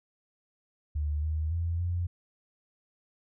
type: tone with pitch steps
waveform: sine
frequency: 74.5 / 78 / 84.4 / 87.6 Hz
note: D2 / D#2 / E2 / F2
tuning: +25 / +5 / +41 / +6 cents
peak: -27 dBFS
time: 0.95-2.07 s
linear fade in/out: 10 ms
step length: 280 ms
effects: none